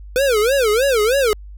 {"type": "tone with vibrato", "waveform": "square", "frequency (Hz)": 484.1, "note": "B4", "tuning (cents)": -35, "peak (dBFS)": -14, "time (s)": [0.16, 1.33], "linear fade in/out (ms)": 0, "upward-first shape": "sine", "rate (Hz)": 3.2, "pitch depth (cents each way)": 260, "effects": ["added 50 Hz sine -33 dBFS peak until 1.57 s"]}